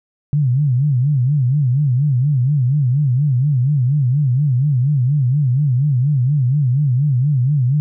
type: tone with vibrato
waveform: sine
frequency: 135.3 Hz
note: C#3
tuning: 42 cents flat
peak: -12 dBFS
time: 0.33-7.8 s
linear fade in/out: 0 ms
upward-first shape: sine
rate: 4.2 Hz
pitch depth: 190 cents each way
effects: none